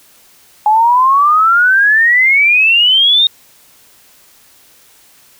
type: exponential sweep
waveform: sine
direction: up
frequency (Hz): 836 to 3725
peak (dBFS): -6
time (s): 0.66-3.27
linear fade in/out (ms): 2
effects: white hiss -46 dBFS RMS until 5.39 s